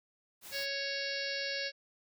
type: noise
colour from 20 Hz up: white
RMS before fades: -48 dBFS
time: 0.41-0.67 s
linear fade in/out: 50 ms
type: harmonic tone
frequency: 554.4 Hz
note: C#5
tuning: in tune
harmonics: 1 / 3 / 4 / 5 / 6 / 7 / 8 / 9 / 10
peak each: -41 / -40 / -43 / -44 / -49 / -45 / -41 / -44 / -44 dBFS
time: 0.51-1.72 s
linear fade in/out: 50 ms
effects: none